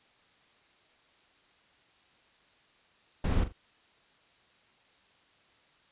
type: noise with echo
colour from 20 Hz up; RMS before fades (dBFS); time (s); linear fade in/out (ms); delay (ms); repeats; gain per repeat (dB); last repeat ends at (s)
brown; -27; 3.24-3.44; 5; 42; 2; -11; 3.524
effects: white hiss -64 dBFS RMS until 5.91 s + resampled to 8000 Hz